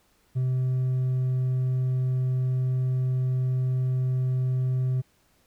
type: tone with hard clipping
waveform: sine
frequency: 128.5 Hz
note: C3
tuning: 31 cents flat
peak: -23 dBFS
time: 0.35-5.02 s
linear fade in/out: 20 ms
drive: 2 dB
effects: pink hiss -65 dBFS RMS until 5.46 s